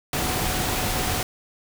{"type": "tone in noise", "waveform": "sine", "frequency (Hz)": 740, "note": "F#5", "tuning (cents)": 0, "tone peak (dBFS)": -34, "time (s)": [0.13, 1.23], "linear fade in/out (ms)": 2, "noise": "pink", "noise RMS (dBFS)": -25, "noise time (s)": [0.13, 1.23], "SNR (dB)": -12, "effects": []}